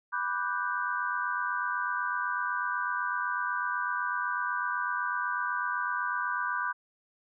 sine chord, G major seventh, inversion first, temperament equal, 987.8 / 1174.7 / 1480 / 1568 Hz, B5 / D6 / F#6 / G6, 0 / 0 / 0 / 0 cents, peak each -34 dBFS, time 0.12-6.73 s, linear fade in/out 20 ms, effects none

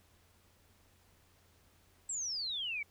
sine exponential sweep, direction down, 7860 to 2216 Hz, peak -35 dBFS, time 2.09-2.83 s, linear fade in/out 5 ms, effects added 87 Hz sine -69 dBFS peak until 2.9 s + pink hiss -68 dBFS RMS until 2.9 s

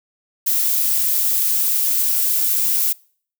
violet noise, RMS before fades -18 dBFS, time 0.46-2.93 s, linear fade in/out 10 ms, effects noise-tail reverb RT60 0.5 s tail -25 dB re dry

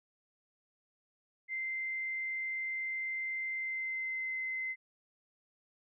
sine tone with pitch glide, 2082 to 2059 Hz, C7 to C7, -9 to -28 cents, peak -34 dBFS, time 1.48-4.76 s, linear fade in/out 50 ms, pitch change -19 cents, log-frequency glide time 3.55-4.38 s, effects none

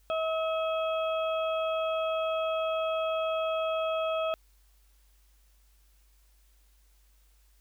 harmonic tone with a mistuned harmonic, 642 Hz, E5, 46 cents flat, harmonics 1 / 2 / 4 / 5, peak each -28 / -34 / -40 / -42 dBFS, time 0.1-4.34 s, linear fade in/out 0 ms, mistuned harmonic 5, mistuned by +32 cents, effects added 50 Hz sine -60 dBFS peak until 7.6 s + white hiss -69 dBFS RMS until 7.6 s

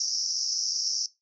white band-pass noise, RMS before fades -29 dBFS, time 0-1.06 s, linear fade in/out 2 ms, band 5100 to 5800 Hz, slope 96 dB/octave, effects noise-tail reverb RT60 0.2 s tail -18 dB re dry

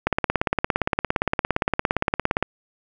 click train, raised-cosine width 0.5 ms, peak -4 dBFS, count 42, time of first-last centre 0.07-2.426 s, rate 17.4 Hz, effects none

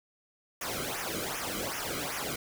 pink noise with flanger, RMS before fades -35 dBFS, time 0.61-2.36 s, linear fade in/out 5 ms, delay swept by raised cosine 0.23 to 1.14 ms, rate 2.6 Hz, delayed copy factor -0.85, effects none

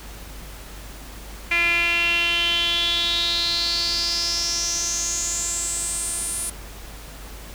sawtooth tone with band-pass filter sweep, 342.1 Hz, F4, 36 cents flat, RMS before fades -23 dBFS, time 1.51-6.5 s, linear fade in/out 5 ms, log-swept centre 2300 to 9900 Hz, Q 7.7, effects added 50 Hz sine -38 dBFS peak until 7.54 s + pink hiss -41 dBFS RMS until 7.54 s

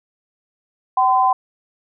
sine tone pair together, 764.9 / 1021 Hz, G5 / C6, -43 / -43 cents, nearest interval perfect fourth, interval 500 cents, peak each -15 dBFS, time 0.97-1.33 s, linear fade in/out 5 ms, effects none

